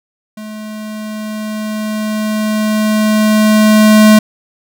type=tone with level ramp; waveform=square; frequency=214.6 Hz; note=A3; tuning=43 cents flat; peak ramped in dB=-26 to -3 dBFS; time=0.37-4.19 s; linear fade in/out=5 ms; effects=none